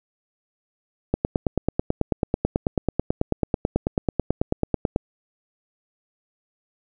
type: click train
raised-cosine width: 2 ms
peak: -6 dBFS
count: 36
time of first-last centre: 1.14-4.961 s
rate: 9.16 Hz
effects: none

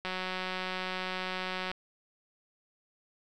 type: click train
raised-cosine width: 0.3 ms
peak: -19 dBFS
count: 309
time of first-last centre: 0.05-1.715 s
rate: 185 Hz
effects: none

